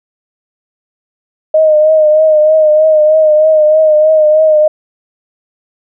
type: tone with vibrato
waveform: sine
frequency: 619 Hz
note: D#5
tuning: 9 cents flat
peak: -4 dBFS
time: 1.54-4.68 s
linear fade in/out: 5 ms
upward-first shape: triangle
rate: 3.2 Hz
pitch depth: 43 cents each way
effects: none